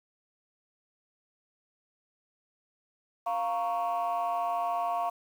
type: chord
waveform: sine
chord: Bb minor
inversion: second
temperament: equal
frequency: 698.5 / 932.3 / 1108.7 Hz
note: F5 / Bb5 / Db6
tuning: 0 / 0 / 0 cents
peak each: -28 / -33 / -32 dBFS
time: 3.26-5.1 s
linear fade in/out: 10 ms
effects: tanh soft clip ceiling -23 dBFS + 9-bit